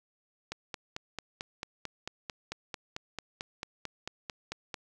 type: click train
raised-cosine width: 0.2 ms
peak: -19 dBFS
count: 20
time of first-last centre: 0.52-4.742 s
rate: 4.5 Hz
effects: none